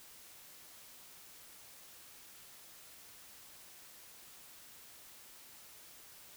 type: silence
effects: white hiss -56 dBFS RMS until 6.36 s